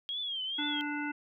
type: tone with vibrato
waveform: sine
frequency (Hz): 3248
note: G#7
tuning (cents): -39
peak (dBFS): -33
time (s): 0.09-0.81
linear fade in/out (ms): 0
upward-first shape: triangle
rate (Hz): 2.2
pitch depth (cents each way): 140
type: harmonic tone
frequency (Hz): 293.7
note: D4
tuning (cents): 0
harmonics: 1 / 3 / 5 / 7 / 9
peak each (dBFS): -35 / -41 / -38 / -42 / -45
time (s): 0.58-1.12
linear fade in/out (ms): 10
effects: none